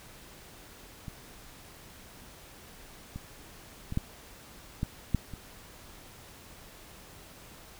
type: clicks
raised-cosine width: 5 ms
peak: -27 / -26 / -23 / -15 / -17 / -12 / -28 dBFS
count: 7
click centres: 1.082 / 3.16 / 3.924 / 3.974 / 4.831 / 5.147 / 5.337 s
effects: pink hiss -51 dBFS RMS until 7.79 s